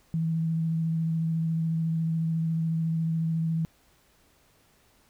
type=tone with vibrato; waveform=sine; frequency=162.7 Hz; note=E3; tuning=22 cents flat; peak=-24 dBFS; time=0.14-3.65 s; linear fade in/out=0 ms; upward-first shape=sine; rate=14 Hz; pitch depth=15 cents each way; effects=pink hiss -63 dBFS RMS until 5.09 s